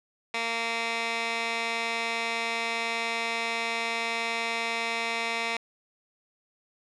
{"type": "tone with band-pass filter", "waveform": "15% pulse", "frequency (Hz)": 230.2, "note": "A#3", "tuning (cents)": -22, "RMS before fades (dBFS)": -30, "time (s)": [0.34, 5.57], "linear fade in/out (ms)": 2, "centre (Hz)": 2500, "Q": 1.2, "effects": ["resampled to 24000 Hz"]}